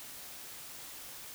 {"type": "silence", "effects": ["white hiss -47 dBFS RMS until 1.34 s"]}